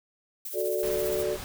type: noise with tremolo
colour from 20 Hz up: violet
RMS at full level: -35 dBFS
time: 0.45-1.23 s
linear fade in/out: 2 ms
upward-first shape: sine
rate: 15 Hz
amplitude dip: 50%
type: chord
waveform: sine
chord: D major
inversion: first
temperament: equal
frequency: 370 / 440 / 587.3 Hz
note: F#4 / A4 / D5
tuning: 0 / 0 / 0 cents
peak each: -30 dBFS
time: 0.53-1.38 s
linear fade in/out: 50 ms
type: noise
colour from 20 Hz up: pink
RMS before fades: -39 dBFS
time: 0.83-1.44 s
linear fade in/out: 0 ms
effects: none